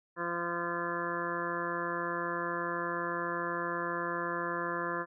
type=harmonic tone; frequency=172.1 Hz; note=F3; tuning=25 cents flat; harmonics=1 / 2 / 3 / 4 / 6 / 7 / 8 / 9 / 10; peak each=-44 / -39 / -40 / -45 / -37 / -42 / -41 / -45 / -39 dBFS; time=0.16-5.06 s; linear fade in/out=50 ms; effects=none